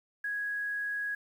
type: tone with quantisation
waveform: sine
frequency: 1661.2 Hz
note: G#6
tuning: in tune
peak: -31 dBFS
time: 0.24-1.15 s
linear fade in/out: 5 ms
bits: 10
effects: none